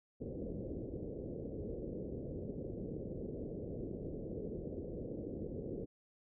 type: low-pass noise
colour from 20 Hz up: white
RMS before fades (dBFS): -43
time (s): 0.2-5.86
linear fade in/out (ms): 20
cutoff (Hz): 510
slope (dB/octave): 48
effects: none